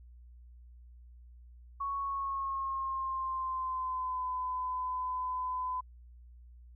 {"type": "tone with pitch glide", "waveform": "sine", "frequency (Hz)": [1108.7, 1010.8], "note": ["C#6", "B5"], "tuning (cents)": [0, 40], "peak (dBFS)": -32, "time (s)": [1.8, 5.81], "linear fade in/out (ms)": 10, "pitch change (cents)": -160, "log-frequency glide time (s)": [1.99, 4.25], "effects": ["added 60 Hz sine -51 dBFS peak until 6.75 s"]}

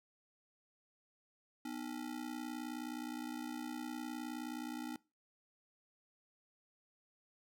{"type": "ring-modulated tone", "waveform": "square", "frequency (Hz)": 277.2, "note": "C#4", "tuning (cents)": 0, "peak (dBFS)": -39, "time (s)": [1.65, 4.96], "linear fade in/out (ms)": 2, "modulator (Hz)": 29.7, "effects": ["noise-tail reverb RT60 0.3 s tail -23 dB re dry"]}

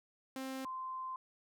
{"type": "tone pair in turn", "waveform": ["sawtooth", "sine"], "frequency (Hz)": [264.3, 1039], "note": ["C4", "C6"], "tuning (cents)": [18, -12], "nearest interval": "2 octaves", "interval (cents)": 2370, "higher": "second", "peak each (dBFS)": [-36, -39], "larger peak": "first", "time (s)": [[0.36, 0.65], [0.65, 1.16]], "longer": "second", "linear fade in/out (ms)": 2, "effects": []}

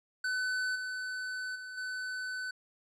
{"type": "tone with level steps", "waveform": "square", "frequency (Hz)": 1508, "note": "F#6", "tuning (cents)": 32, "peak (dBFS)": [-31, -36, -42, -36], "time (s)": [0.24, 2.51], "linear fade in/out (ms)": 5, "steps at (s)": [0.75, 1.55, 1.77], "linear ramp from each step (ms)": 10, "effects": ["low-pass 7000 Hz 12 dB/octave"]}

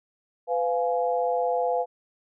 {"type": "chord", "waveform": "sine", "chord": "F diminished", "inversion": "second", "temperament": "just", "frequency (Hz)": [502.9, 698.5, 838.1], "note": ["Cb5", "F5", "Ab5"], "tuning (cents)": [31, 0, 16], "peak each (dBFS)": [-25, -26, -30], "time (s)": [0.47, 1.86], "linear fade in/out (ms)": 50, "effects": []}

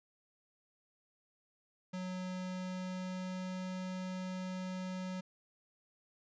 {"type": "tone with pitch glide", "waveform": "square", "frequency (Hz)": [184, 185.07], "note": ["F#3", "F#3"], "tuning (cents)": [-9, 1], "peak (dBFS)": -39, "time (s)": [1.93, 5.21], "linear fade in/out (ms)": 10, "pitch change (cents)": 10, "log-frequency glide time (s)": [2.32, 3.68], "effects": ["resampled to 16000 Hz"]}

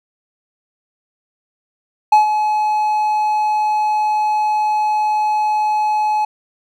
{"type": "tone with ADSR envelope", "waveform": "triangle", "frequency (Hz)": 851, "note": "G#5", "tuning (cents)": 42, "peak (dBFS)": -3, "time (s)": [2.12, 6.25], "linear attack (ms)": 6, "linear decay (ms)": 130, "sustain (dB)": -9, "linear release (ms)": 5, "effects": []}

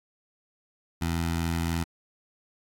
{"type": "tone with notch filter", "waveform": "15% pulse", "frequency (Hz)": 83.5, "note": "E2", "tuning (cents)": 23, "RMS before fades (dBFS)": -28, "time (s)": [1.01, 1.84], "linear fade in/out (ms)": 10, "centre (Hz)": 480, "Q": 0.98, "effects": ["AAC 48 kbps"]}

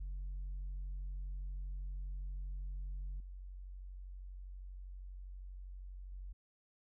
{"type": "tone with level steps", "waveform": "sine", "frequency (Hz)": 46.25, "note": "F#1", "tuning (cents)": 0, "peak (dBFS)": [-37, -45, -43], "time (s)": [0, 6.33], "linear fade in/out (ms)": 10, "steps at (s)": [3.2, 6.12], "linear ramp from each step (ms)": 2, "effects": ["tanh soft clip ceiling -38 dBFS"]}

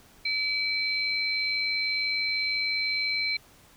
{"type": "tone pair together", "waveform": "sine", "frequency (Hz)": [2305, 4107], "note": ["D7", "C8"], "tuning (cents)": [-33, -33], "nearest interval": "minor seventh", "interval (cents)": 1000, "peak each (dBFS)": [-27, -29], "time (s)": [0.25, 3.37], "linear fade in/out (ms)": 5, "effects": ["pink hiss -56 dBFS RMS until 3.76 s"]}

